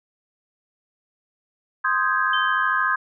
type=chord; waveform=sine; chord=Ab major seventh; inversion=first; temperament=equal; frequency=1046.5 / 1244.5 / 1568 / 1661.2 Hz; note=C6 / Eb6 / G6 / Ab6; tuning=0 / 0 / 0 / 0 cents; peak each=-24 dBFS; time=1.84-2.96 s; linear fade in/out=10 ms
type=tone with exponential decay; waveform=sine; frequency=3094 Hz; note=G7; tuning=23 cents flat; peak=-24 dBFS; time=2.33-2.93 s; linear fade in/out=5 ms; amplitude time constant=130 ms
effects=none